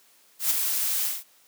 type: noise with ADSR envelope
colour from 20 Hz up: blue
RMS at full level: -21 dBFS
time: 0.39-1.24 s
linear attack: 120 ms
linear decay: 4 ms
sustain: -5 dB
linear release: 190 ms
effects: white hiss -59 dBFS RMS until 1.47 s + high-pass 200 Hz 12 dB/octave